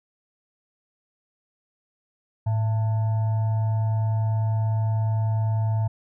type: tone with frequency modulation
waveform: sine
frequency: 108.7 Hz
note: A2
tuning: 21 cents flat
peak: -20 dBFS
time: 2.46-5.88 s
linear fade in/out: 10 ms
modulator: 783 Hz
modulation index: 0.26
effects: none